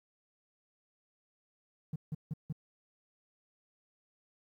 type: tone bursts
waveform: triangle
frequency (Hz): 153.9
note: D#3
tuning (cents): -19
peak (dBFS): -30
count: 4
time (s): 1.93-2.526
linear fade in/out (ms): 5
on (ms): 29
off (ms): 160
effects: tanh soft clip ceiling -30 dBFS + 12-bit